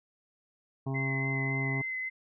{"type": "harmonic tone", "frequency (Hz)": 134.7, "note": "C#3", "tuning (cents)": -49, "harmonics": [1, 2, 3, 5, 6, 7, 8], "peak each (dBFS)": [-31, -37, -41, -45, -47, -48, -49], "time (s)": [0.86, 1.82], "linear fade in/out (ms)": 10}
{"type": "tone with vibrato", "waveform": "sine", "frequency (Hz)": 2050, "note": "C7", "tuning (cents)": -36, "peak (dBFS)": -32, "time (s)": [0.94, 2.1], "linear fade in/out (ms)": 20, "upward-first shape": "sine", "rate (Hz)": 3.6, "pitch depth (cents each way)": 15}
{"effects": []}